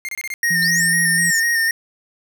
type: tone bursts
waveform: 45% pulse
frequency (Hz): 2118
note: C7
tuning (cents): +21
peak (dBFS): -24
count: 5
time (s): 0.05-0.339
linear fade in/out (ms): 0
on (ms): 37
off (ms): 26
type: tone with vibrato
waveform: square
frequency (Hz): 1845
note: A#6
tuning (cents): -18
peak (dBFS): -16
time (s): 0.43-1.71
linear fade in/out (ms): 2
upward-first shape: square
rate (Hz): 4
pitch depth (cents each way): 26
type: tone with pitch glide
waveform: sine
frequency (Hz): 172.1 to 169.93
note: F3 to F3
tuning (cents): -25 to -47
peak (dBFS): -24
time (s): 0.5-1.31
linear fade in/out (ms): 10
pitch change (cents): -22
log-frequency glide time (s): 0.64-0.89
type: linear two-way sweep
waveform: sine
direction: up then down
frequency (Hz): 3929 to 11000 to 6560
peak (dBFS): -21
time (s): 0.62-1.4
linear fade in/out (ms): 5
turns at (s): 1
effects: none